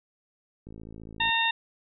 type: click train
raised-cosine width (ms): 3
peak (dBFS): -31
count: 35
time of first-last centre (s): 0.67-1.292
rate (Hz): 54.7
type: harmonic tone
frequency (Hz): 915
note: A#5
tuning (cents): -32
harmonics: 1 / 2 / 3 / 4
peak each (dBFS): -28 / -28 / -28 / -28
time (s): 1.2-1.51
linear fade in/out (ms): 5
effects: none